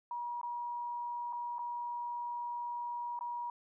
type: tone with dropouts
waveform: sine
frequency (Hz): 958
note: A#5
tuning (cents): +47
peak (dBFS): -36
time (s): 0.11-3.5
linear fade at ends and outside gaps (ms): 2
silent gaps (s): 0.414-0.431 / 1.327-1.331 / 1.584-1.591 / 3.191-3.209
effects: none